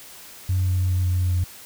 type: tone with pitch steps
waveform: sine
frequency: 92.3 / 91.61 / 90.92 / 90.24 / 89.57 Hz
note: F#2 / F#2 / F#2 / F#2 / F2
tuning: -4 / -17 / -30 / -43 / +44 cents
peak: -17 dBFS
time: 0.49-1.44 s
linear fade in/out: 5 ms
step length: 190 ms
effects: tanh soft clip ceiling -15 dBFS + white hiss -43 dBFS RMS until 1.65 s